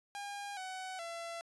sawtooth tone with pitch steps, 809 / 750 / 675 Hz, G#5 / F#5 / E5, -46 / +23 / +41 cents, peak -37 dBFS, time 0.15-1.41 s, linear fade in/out 0 ms, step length 420 ms, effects resampled to 24000 Hz

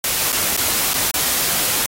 white noise with dropouts, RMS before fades -19 dBFS, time 0.04-1.86 s, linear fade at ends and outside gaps 2 ms, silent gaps 0.322-0.326 / 0.567-0.574 / 0.935-0.94 / 1.112-1.14 s, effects AAC 48 kbps

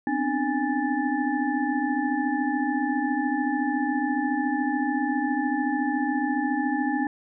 sine tone cluster, 252.4 / 266.5 / 299.7 / 823 / 1754 Hz, B3 / C4 / D4 / G#5 / A6, +38 / +32 / +35 / -16 / -6 cents, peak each -30 / -29 / -27 / -29 / -32 dBFS, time 0.07-7.07 s, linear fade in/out 2 ms, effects none

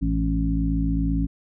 harmonic tone with a mistuned harmonic, 55.1 Hz, A1, 3 cents sharp, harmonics 1 / 2 / 3 / 4 / 5, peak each -23 / -34 / -26 / -34 / -25 dBFS, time 0.01-1.27 s, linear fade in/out 20 ms, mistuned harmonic 4, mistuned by -58 cents, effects none

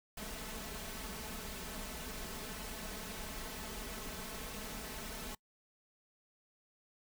pink noise with comb filter, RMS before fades -44 dBFS, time 0.17-5.35 s, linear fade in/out 5 ms, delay 4.6 ms, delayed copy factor +0.7, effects noise-tail reverb RT60 0.1 s tail -25 dB re dry

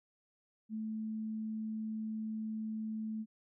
sine tone, 218.5 Hz, A3, 12 cents flat, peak -36 dBFS, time 0.69-3.26 s, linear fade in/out 50 ms, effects none

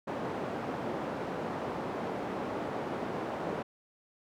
white band-pass noise, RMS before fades -36 dBFS, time 0.07-3.63 s, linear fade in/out 10 ms, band 150 to 690 Hz, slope 12 dB/octave, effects none

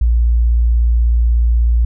sine tone, 58.2 Hz, A#1, 2 cents flat, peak -9 dBFS, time 0.01-1.85 s, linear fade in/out 5 ms, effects none

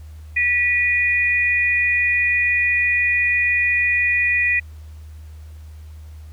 sine tone pair together, 1949 / 2456 Hz, B6 / D#7, -23 / -23 cents, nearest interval major third, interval 400 cents, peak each -18 dBFS, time 0.36-4.6 s, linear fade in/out 10 ms, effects added 77 Hz sine -35 dBFS peak until 6.32 s + pink hiss -55 dBFS RMS until 6.32 s

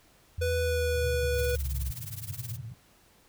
sine linear sweep, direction down, 85 to 65 Hz, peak -29 dBFS, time 0.38-1.91 s, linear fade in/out 5 ms
square tone with pitch glide, 493.9 to 489.6 Hz, B4 to B4, 0 to -15 cents, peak -28 dBFS, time 0.41-1.56 s, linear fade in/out 10 ms, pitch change -15 cents, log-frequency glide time 0.6-0.81 s
pink band-pass noise, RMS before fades -40 dBFS, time 0.95-2.74 s, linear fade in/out 0 ms, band 100 to 130 Hz, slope 48 dB/octave
blue noise with tremolo, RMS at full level -38 dBFS, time 1.33-2.58 s, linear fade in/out 50 ms, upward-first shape triangle, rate 19 Hz, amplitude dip 95%
effects pink hiss -61 dBFS RMS until 3.28 s

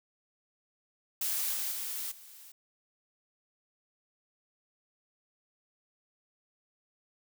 blue noise with level steps, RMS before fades -32 / -34 / -37 / -52 dBFS, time 1.21-2.52 s, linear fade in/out 5 ms, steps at 1.53 / 1.71 / 2.11 s, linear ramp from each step 10 ms, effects none

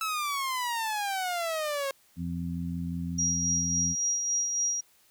sawtooth exponential sweep, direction down, 1318.5 to 539 Hz, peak -25 dBFS, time 0.01-1.91 s, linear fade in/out 2 ms
harmonic tone, 85.6 Hz, F2, 34 cents flat, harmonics 1 / 2 / 3, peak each -37 / -32 / -37 dBFS, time 2.16-3.96 s, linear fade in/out 50 ms
sine tone with tremolo, 5720 Hz, F8, 41 cents sharp, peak -24 dBFS, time 3.18-4.81 s, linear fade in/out 10 ms, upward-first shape sine, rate 3.6 Hz, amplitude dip 40%
effects white hiss -63 dBFS RMS until 5.1 s

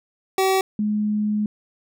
25% pulse / sine tone pair in turn, 381.6 / 210.6 Hz, G4 / G#3, -47 / +24 cents, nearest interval minor seventh, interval 1029 cents, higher first, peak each -13 / -19 dBFS, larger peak first, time 0.38-0.61 / 0.79-1.46 s, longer second, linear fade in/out 2 ms, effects none

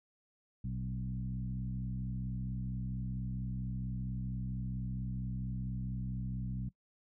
sine tone with frequency modulation, 122.8 Hz, B2, 9 cents flat, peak -35 dBFS, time 0.64-6.69 s, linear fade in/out 5 ms, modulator 64.4 Hz, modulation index 1.2, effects noise-tail reverb RT60 0.1 s tail -20 dB re dry

